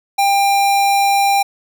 square tone, 796 Hz, G5, 26 cents sharp, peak -12 dBFS, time 0.18-1.43 s, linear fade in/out 10 ms, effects none

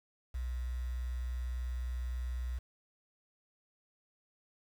sine tone with quantisation, 61.74 Hz, B1, in tune, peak -34 dBFS, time 0.34-2.59 s, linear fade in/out 10 ms, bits 9, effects none

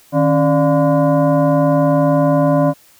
sine tone with frequency modulation, 155.56 Hz, D#3, in tune, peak -10 dBFS, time 0.12-2.74 s, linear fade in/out 50 ms, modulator 431 Hz, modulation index 1.5, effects white hiss -49 dBFS RMS until 2.99 s

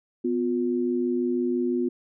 sine tone pair together, 249.7 / 355.7 Hz, B3 / F4, +19 / +32 cents, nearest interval tritone, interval 613 cents, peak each -25 dBFS, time 0.24-1.89 s, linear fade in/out 10 ms, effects none

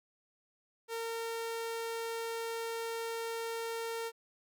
sawtooth tone, 457.8 Hz, A#4, 31 cents flat, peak -32 dBFS, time 0.88-4.12 s, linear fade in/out 50 ms, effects none

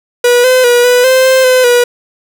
45% pulse tone with pitch steps, 486.2 / 511 / 483.8 / 493.6 / 519 / 522 / 510 / 485.4 Hz, B4 / C5 / B4 / B4 / C5 / C5 / C5 / B4, -27 / -41 / -36 / -1 / -14 / -4 / -44 / -30 cents, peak -5 dBFS, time 0.24-1.84 s, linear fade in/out 5 ms, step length 200 ms, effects none

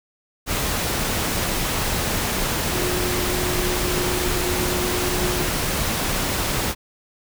sine tone in noise, 360 Hz, F#4, 47 cents flat, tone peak -26 dBFS, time 2.7-5.49 s, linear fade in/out 50 ms, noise pink, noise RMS -23 dBFS, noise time 0.46-6.75 s, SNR -6 dB, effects none

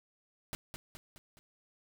pink noise with echo, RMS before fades -39 dBFS, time 0.53-0.55 s, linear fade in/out 0 ms, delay 210 ms, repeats 4, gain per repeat -5 dB, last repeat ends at 1.39 s, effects none

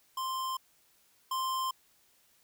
square tone pair in turn, 1046.5 / 1046.5 Hz, C6 / C6, 0 / 0 cents, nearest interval unison, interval 0 cents, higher neither, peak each -33 / -31 dBFS, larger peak second, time 0.17-0.57 / 1.31-1.71 s, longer neither, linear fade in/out 5 ms, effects white hiss -67 dBFS RMS until 2.43 s

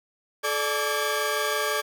sawtooth tone cluster, 432.3 / 589 / 1152 / 1624 Hz, A4 / D5 / D6 / G#6, -31 / +5 / -34 / -39 cents, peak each -26 dBFS, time 0.43-1.82 s, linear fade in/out 20 ms, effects none

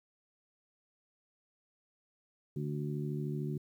harmonic tone, 73.4 Hz, D2, in tune, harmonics 2 / 3 / 4 / 5, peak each -35 / -41 / -45 / -42 dBFS, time 2.56-3.58 s, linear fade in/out 5 ms, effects 11-bit

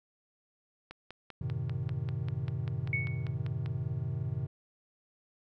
click train, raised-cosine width 0.3 ms, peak -28 dBFS, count 15, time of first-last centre 0.91-3.66 s, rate 5.09 Hz
triangle chord, F# diminished seventh, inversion none, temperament equal with one note detuned, 92.5 / 110 / 129.53 / 155.56 Hz, F#2 / A2 / C3 / Eb3, 0 / 0 / -17 / 0 cents, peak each -38 / -36 / -33 / -37 dBFS, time 1.41-4.47 s, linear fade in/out 5 ms
sine tone with exponential decay, 2217 Hz, C#7, in tune, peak -27 dBFS, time 2.93-3.34 s, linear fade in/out 2 ms, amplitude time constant 88 ms
effects none

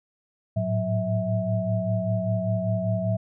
sine tone cluster, 107.9 / 113 / 183.6 / 650 Hz, A2 / A2 / F#3 / E5, -33 / +47 / -13 / -24 cents, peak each -28 dBFS, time 0.56-3.17 s, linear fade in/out 10 ms, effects none

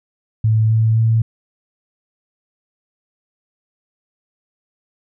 sine tone with pitch steps, 110 / 111.34 / 112.7 Hz, A2 / A2 / A2, 0 / +21 / +42 cents, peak -11 dBFS, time 0.44-1.22 s, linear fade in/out 5 ms, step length 260 ms, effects none

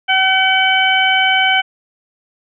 harmonic tone, 760 Hz, F#5, 46 cents sharp, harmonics 1 / 2 / 3 / 4, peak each -16 / -16 / -16 / -16 dBFS, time 0.08-1.62 s, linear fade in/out 20 ms, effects none

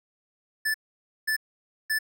square tone bursts, 1749 Hz, A6, 11 cents flat, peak -24 dBFS, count 3, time 0.65-1.989 s, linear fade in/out 10 ms, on 93 ms, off 530 ms, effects none

